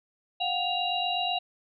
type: tone cluster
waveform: sine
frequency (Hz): 716 / 764 / 2800 / 3896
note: F5 / G5 / F7 / B7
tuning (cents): +43 / -45 / +4 / -24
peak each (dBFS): -30 / -34 / -31 / -32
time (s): 0.4-1.39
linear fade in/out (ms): 10
effects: none